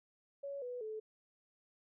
sine tone with pitch steps, 560 / 493.2 / 434.3 Hz, C#5 / B4 / A4, +18 / -2 / -23 cents, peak -40 dBFS, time 0.43-1 s, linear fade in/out 10 ms, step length 190 ms, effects none

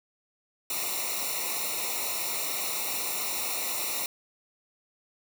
white noise with comb filter, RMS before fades -31 dBFS, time 0.7-4.06 s, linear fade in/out 2 ms, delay 0.62 ms, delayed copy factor -1, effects none

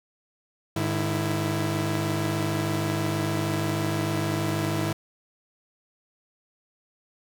sawtooth tone cluster, 103.5 / 152.1 / 330.6 Hz, G#2 / D#3 / E4, -5 / -39 / +5 cents, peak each -25 dBFS, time 0.76-4.93 s, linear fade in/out 5 ms, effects none

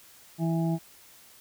harmonic tone, 164.81 Hz, E3, in tune, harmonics 1 / 2 / 4 / 5, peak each -25 / -31 / -37 / -39 dBFS, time 0.38-0.79 s, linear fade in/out 50 ms, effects white hiss -54 dBFS RMS until 1.4 s

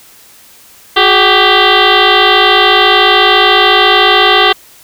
sine tone with frequency modulation, 1200 Hz, D6, 37 cents sharp, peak -4 dBFS, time 0.96-4.53 s, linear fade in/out 10 ms, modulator 391 Hz, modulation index 6.5, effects white hiss -40 dBFS RMS until 4.83 s

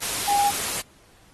sine tone in noise, 812 Hz, G#5, 39 cents flat, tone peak -18 dBFS, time 0.27-0.51 s, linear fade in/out 20 ms, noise white, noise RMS -27 dBFS, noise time 0.01-0.82 s, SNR +6 dB, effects pink hiss -56 dBFS RMS until 1.33 s + AAC 32 kbps

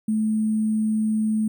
sine tone with sample-and-hold, 217.3 Hz, A3, 21 cents flat, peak -19 dBFS, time 0.08-1.48 s, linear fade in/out 5 ms, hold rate 8820 Hz, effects none

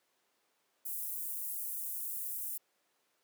pink high-pass noise, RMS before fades -39 dBFS, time 0.85-2.58 s, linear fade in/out 10 ms, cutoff 11000 Hz, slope 24 dB/octave, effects pink hiss -75 dBFS RMS until 3.23 s + high-pass 400 Hz 12 dB/octave

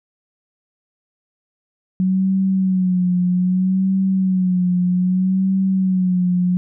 sine tone with vibrato, 185.2 Hz, F#3, 2 cents sharp, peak -14 dBFS, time 2-6.57 s, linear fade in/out 0 ms, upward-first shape sine, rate 0.63 Hz, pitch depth 57 cents each way, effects none

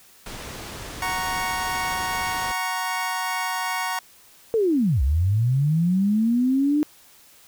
pink low-pass noise, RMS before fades -36 dBFS, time 0.26-2.52 s, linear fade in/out 2 ms, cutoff 9700 Hz, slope 12 dB/octave
25% pulse chord, F# major, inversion none, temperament equal, 740 / 932.3 / 1108.7 Hz, F#5 / A#5 / C#6, 0 / 0 / 0 cents, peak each -26 / -24 / -26 dBFS, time 1.02-3.99 s, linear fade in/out 2 ms
sine linear two-way sweep, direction down then up, 467.2 to 61.74 to 303.8 Hz, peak -17 dBFS, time 4.54-6.83 s, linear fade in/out 0 ms, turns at 5.02 s
effects white hiss -52 dBFS RMS until 7.47 s

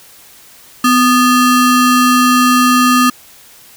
square ring-modulated tone, 740 Hz, F#5, in tune, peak -5 dBFS, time 0.84-3.1 s, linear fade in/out 5 ms, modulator 489 Hz, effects white hiss -41 dBFS RMS until 3.76 s

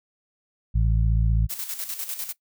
harmonic tone, 55.5 Hz, A1, 16 cents sharp, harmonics 1 / 2 / 3, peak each -19 / -24 / -31 dBFS, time 0.74-1.47 s, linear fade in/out 20 ms
blue noise with tremolo, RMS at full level -30 dBFS, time 1.49-2.33 s, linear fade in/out 20 ms, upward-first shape square, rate 10 Hz, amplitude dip 60%
effects noise-tail reverb RT60 0.1 s tail -19 dB re dry

